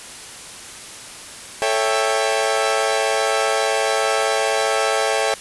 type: chord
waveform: sawtooth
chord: A dominant seventh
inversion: none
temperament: equal with one note detuned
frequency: 440 / 554.4 / 659.3 / 792.6 Hz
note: A4 / C#5 / E5 / G5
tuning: 0 / 0 / 0 / +19 cents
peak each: -19 dBFS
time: 1.62-5.34 s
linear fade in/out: 0 ms
effects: white hiss -36 dBFS RMS until 5.4 s + resampled to 24000 Hz